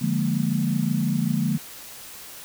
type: chord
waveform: sine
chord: Bb dominant seventh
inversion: first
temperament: equal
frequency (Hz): 146.83 / 174.61 / 207.7 / 233.1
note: D3 / F3 / Ab3 / Bb3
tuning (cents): 0 / 0 / 0 / 0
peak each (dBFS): -26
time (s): 0.01-1.58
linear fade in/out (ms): 10
effects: white hiss -41 dBFS RMS until 2.44 s